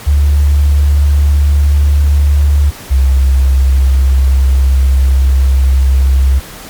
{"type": "tone pair in turn", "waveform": "sine", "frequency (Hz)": [72.1, 66.46], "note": ["D2", "C2"], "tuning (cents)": [-31, 28], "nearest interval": "minor second", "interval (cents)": 141, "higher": "first", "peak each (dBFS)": -5, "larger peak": "neither", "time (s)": [[0.06, 2.71], [2.9, 6.4]], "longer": "second", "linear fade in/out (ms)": 20, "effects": ["pink hiss -30 dBFS RMS until 6.69 s", "MP3 96 kbps"]}